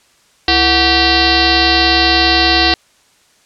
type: tone with frequency modulation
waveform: sine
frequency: 2349 Hz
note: D7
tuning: in tune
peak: -8 dBFS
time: 0.48-2.74 s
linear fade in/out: 2 ms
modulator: 403 Hz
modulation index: 5.8
effects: white hiss -52 dBFS RMS until 3.45 s + low-pass 8000 Hz 12 dB/octave